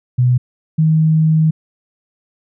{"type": "tone pair in turn", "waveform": "sine", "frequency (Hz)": [124.7, 157.98], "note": ["B2", "D#3"], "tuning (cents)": [17, 27], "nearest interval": "major third", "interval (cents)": 410, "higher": "second", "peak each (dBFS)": -9, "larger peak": "neither", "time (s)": [[0.18, 0.38], [0.78, 1.51]], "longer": "second", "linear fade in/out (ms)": 10, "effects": []}